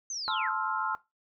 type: linear sweep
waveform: sine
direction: down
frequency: 6420 to 1200 Hz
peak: -33 dBFS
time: 0.1-0.51 s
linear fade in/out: 2 ms
type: chord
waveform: sine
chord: F major seventh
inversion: first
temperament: just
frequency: 873.1 / 1047.7 / 1309.6 / 1396.9 Hz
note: A5 / C6 / E6 / F6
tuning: -14 / +2 / -12 / 0 cents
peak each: -34 dBFS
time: 0.28-0.95 s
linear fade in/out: 0 ms
effects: noise-tail reverb RT60 0.2 s tail -17 dB re dry